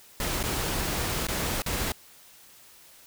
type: noise with dropouts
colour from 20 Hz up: pink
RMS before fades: -29 dBFS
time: 0.2-1.92 s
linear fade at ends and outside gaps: 1 ms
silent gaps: 0.429-0.437 / 1.269-1.285 / 1.62-1.662 s
effects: white hiss -53 dBFS RMS until 3.06 s